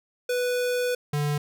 square tone pair in turn, 493.9 / 146.84 Hz, B4 / D3, 0 / 0 cents, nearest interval octave + major sixth, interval 2100 cents, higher first, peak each -24 dBFS, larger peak neither, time 0.29-0.95 / 1.13-1.38 s, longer first, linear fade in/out 5 ms, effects none

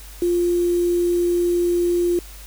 sine tone with quantisation, 349.2 Hz, F4, in tune, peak -16 dBFS, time 0.22-2.19 s, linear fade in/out 2 ms, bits 6, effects added 50 Hz sine -38 dBFS peak until 2.46 s + white hiss -43 dBFS RMS until 2.46 s

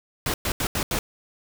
pink noise bursts at uneven times, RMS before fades -25 dBFS, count 5, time 0.26-0.34 / 0.45-0.52 / 0.6-0.67 / 0.75-0.83 / 0.91-0.99 s, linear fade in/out 2 ms, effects none

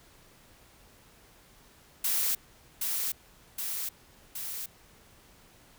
blue noise with echo, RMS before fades -28 dBFS, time 2.04-2.35 s, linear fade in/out 5 ms, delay 770 ms, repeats 3, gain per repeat -3 dB, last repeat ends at 4.66 s, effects pink hiss -58 dBFS RMS until 5.78 s

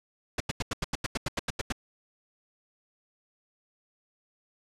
pink noise bursts, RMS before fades -29 dBFS, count 13, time 0.38-1.724 s, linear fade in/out 5 ms, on 24 ms, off 86 ms, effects low-pass 7000 Hz 12 dB/octave

